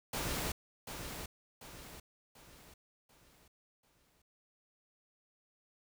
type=noise with echo; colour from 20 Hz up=pink; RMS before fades=-37 dBFS; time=0.13-0.52 s; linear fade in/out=5 ms; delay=740 ms; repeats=5; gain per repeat=-7 dB; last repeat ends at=4.22 s; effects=none